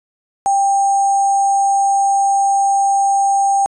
sine tone with sample-and-hold, 790 Hz, G5, 13 cents sharp, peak -11 dBFS, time 0.46-3.66 s, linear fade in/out 0 ms, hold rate 7350 Hz, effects resampled to 22050 Hz

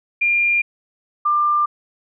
sine tone pair in turn, 2400 / 1192.1 Hz, D7 / D6, +37 / +26 cents, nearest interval octave, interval 1211 cents, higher first, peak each -14 dBFS, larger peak neither, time 0.21-0.62 / 1.25-1.66 s, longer neither, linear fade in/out 10 ms, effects none

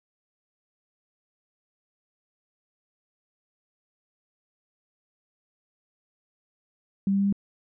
sine tone with pitch steps, 196 / 197.36 / 198.74 / 200.1 Hz, G3 / G3 / G3 / G3, 0 / +12 / +24 / +36 cents, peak -20 dBFS, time 7.07-7.326 s, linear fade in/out 2 ms, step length 64 ms, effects none

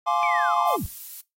triangle chord, D half-diminished seventh, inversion first, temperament equal with one note detuned, 698.5 / 843.7 / 1046.5 / 1174.7 Hz, F5 / Ab5 / C6 / D6, 0 / +27 / 0 / 0 cents, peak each -24 dBFS, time 0.06-0.77 s, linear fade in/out 20 ms
sine linear sweep, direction down, 2370 to 41.2 Hz, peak -26 dBFS, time 0.23-0.86 s, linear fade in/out 0 ms
violet noise, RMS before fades -37 dBFS, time 0.67-1.21 s, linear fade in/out 5 ms
effects noise-tail reverb RT60 0.2 s tail -21 dB re dry + AAC 48 kbps

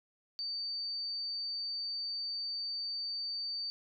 sine tone, 4596 Hz, D8, 38 cents flat, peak -35 dBFS, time 0.39-3.7 s, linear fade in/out 0 ms, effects none

